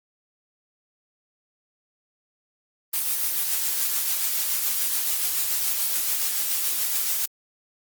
blue noise with tremolo, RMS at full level -23 dBFS, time 2.93-7.26 s, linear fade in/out 10 ms, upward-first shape triangle, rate 7 Hz, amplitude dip 35%, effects Opus 24 kbps

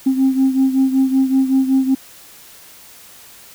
sine beating tone pair, 264.4 / 269.7 Hz, C4 / C#4, +18 / -47 cents, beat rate 5.3 Hz, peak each -12 / -17 dBFS, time 0.06-1.95 s, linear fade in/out 10 ms, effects tanh soft clip ceiling -7 dBFS + white hiss -42 dBFS RMS until 3.54 s

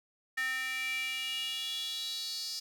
square tone with high-pass filter sweep, 260 Hz, C4, 11 cents flat, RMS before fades -36 dBFS, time 0.37-2.6 s, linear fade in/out 10 ms, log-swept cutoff 1800 to 4900 Hz, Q 6.2, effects none

